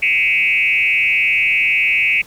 sine tone with frequency modulation, 2400 Hz, D7, 37 cents sharp, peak -12 dBFS, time 0.02-2.22 s, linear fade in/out 10 ms, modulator 160 Hz, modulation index 1.7, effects pink hiss -43 dBFS RMS until 2.26 s

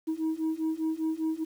sine beating tone pair, 316 / 321 Hz, D#4 / E4, +27 / -46 cents, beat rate 5 Hz, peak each -29 / -28 dBFS, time 0.07-1.45 s, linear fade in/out 20 ms, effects tanh soft clip ceiling -24 dBFS + 9-bit

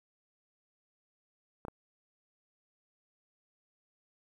clicks, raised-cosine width 1 ms, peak -26 dBFS, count 2, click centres 1.651 / 1.683 s, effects 10-bit

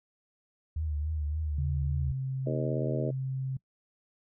sine tone with vibrato, 76.2 Hz, D#2, 36 cents flat, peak -29 dBFS, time 0.76-2.12 s, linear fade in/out 5 ms, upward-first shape triangle, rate 3.5 Hz, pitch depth 78 cents each way
sine tone with pitch glide, 138.1 to 132.25 Hz, C#3 to C3, -6 to +19 cents, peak -30 dBFS, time 1.58-3.57 s, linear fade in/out 5 ms, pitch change -75 cents, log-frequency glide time 1.92-2.1 s
harmonic tone, 77.78 Hz, D#2, in tune, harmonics 3 / 4 / 5 / 6 / 7 / 8, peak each -37 / -37 / -37 / -37 / -37 / -37 dBFS, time 2.46-3.11 s, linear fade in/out 10 ms
effects noise-tail reverb RT60 0.1 s tail -23 dB re dry

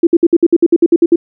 sine tone bursts, 338 Hz, E4, 43 cents sharp, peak -3 dBFS, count 12, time 0.03-1.159 s, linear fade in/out 5 ms, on 40 ms, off 59 ms, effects none

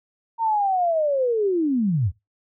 sine linear sweep, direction down, 927 to 75.6 Hz, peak -18 dBFS, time 0.38-2.12 s, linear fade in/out 50 ms, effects noise-tail reverb RT60 0.2 s tail -20 dB re dry

